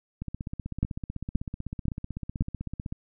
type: two click trains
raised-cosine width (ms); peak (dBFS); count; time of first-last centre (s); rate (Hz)
5; -21 / -12; 44 / 4; 0.22-2.924 / 0.83-2.409; 15.9 / 1.9
effects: none